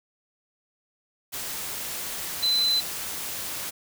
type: tone in noise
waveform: sine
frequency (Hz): 4034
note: B7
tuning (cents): +36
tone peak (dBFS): -20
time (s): 2.42-2.81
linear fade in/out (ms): 20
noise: white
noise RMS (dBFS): -33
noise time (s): 1.32-3.71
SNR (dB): +10
effects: none